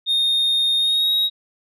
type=tone with pitch glide; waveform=sine; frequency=3685 to 3795 Hz; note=A#7 to A#7; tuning=-21 to +30 cents; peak=-13 dBFS; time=0.06-1.3 s; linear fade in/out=50 ms; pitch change=+51 cents; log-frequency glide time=0.78-1.12 s; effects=tanh soft clip ceiling -15 dBFS